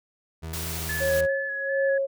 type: tone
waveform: 30% pulse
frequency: 80.9 Hz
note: E2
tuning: 32 cents flat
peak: -30 dBFS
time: 0.42-1.27 s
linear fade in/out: 20 ms
type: noise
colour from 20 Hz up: white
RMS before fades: -34 dBFS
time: 0.53-1.21 s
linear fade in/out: 5 ms
type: tone with vibrato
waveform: sine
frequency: 1703 Hz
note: G#6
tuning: 43 cents sharp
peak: -28 dBFS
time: 0.89-1.98 s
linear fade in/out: 5 ms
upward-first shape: square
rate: 2.5 Hz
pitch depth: 23 cents each way
type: tone with tremolo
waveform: sine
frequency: 546 Hz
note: C#5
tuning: 26 cents flat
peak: -20 dBFS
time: 1-2.07 s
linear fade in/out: 20 ms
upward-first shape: sine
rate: 1.4 Hz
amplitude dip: 90%
effects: none